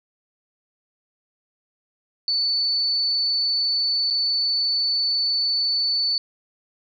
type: tone with dropouts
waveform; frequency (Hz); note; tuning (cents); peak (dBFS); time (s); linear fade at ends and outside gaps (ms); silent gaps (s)
sine; 4487; C#8; +20; -19; 2.28-6.18; 1; 4.102-4.107
effects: none